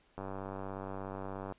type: click train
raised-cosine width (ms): 1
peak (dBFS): -27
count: 131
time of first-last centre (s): 0.18-1.523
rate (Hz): 96.8
effects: pink hiss -68 dBFS RMS until 1.58 s + resampled to 8000 Hz